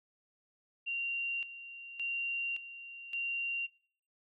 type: tone with tremolo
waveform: sine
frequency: 2765 Hz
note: F7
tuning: 18 cents flat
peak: -33 dBFS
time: 0.86-3.67 s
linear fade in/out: 20 ms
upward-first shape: square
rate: 0.88 Hz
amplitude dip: 75%
effects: noise-tail reverb RT60 0.5 s tail -21 dB re dry